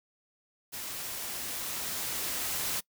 white noise with level ramp, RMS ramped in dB -39 to -32 dBFS, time 0.72-2.81 s, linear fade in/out 20 ms, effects noise-tail reverb RT60 0.1 s tail -24 dB re dry

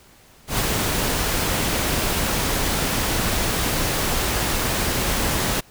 pink noise with ADSR envelope, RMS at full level -20 dBFS, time 0.47-5.61 s, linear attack 120 ms, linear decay 17 ms, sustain -2 dB, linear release 15 ms, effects pink hiss -51 dBFS RMS until 5.7 s

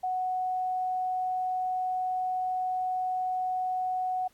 sine tone, 740 Hz, F#5, in tune, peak -27 dBFS, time 0.03-4.28 s, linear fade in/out 10 ms, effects pink hiss -65 dBFS RMS until 4.33 s + AAC 64 kbps

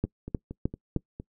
two click trains, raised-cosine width 3 ms, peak -24 / -13 dBFS, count 6 / 4, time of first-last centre 0.05-1.199 / 0.04-0.963 s, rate 4.35 / 3.25 Hz, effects noise-tail reverb RT60 0.1 s tail -24 dB re dry

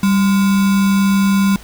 sine tone with sample-and-hold, 196 Hz, G3, in tune, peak -10 dBFS, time 0.03-1.56 s, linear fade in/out 2 ms, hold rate 1225 Hz, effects added 50 Hz sine -41 dBFS peak until 1.63 s + pink hiss -40 dBFS RMS until 1.63 s

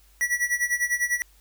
square tone with tremolo, 1943 Hz, B6, 29 cents flat, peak -20 dBFS, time 0.21-1.22 s, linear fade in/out 0 ms, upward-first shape sine, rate 10 Hz, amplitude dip 85%, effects added 50 Hz sine -55 dBFS peak until 1.4 s + white hiss -60 dBFS RMS until 1.4 s

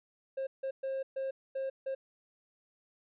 triangle tone bursts at uneven times, 535 Hz, C5, 38 cents sharp, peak -30 dBFS, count 6, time 0.37-0.47 / 0.63-0.71 / 0.83-1.03 / 1.16-1.31 / 1.55-1.7 / 1.86-1.95 s, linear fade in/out 10 ms, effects tanh soft clip ceiling -26 dBFS + resampled to 8000 Hz

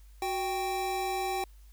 square tone pair together, 370 / 784 Hz, F#4 / G5, 0 / 0 cents, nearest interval octave + minor second, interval 1300 cents, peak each -35 / -32 dBFS, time 0.22-1.44 s, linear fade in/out 2 ms, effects added 50 Hz sine -50 dBFS peak until 1.72 s + white hiss -66 dBFS RMS until 1.72 s

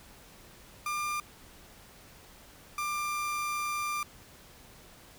30% pulse tone pair in turn, 1197 / 1190.1 Hz, D6 / D6, +33 / +23 cents, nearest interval unison, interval 10 cents, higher first, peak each -28 dBFS, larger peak neither, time 0.86-1.2 / 2.78-4.03 s, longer second, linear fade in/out 2 ms, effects pink hiss -54 dBFS RMS until 5.18 s

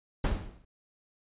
brown noise with exponential decay, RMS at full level -22 dBFS, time 0.24-0.65 s, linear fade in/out 5 ms, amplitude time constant 88 ms, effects resampled to 8000 Hz

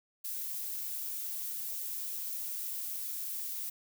violet noise, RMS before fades -38 dBFS, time 0.24-3.7 s, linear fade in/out 10 ms, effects none

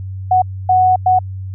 sine tone bursts at uneven times, 740 Hz, F#5, in tune, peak -8 dBFS, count 3, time 0.31-0.42 / 0.69-0.96 / 1.06-1.19 s, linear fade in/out 5 ms, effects added 95 Hz sine -23 dBFS peak until 1.54 s

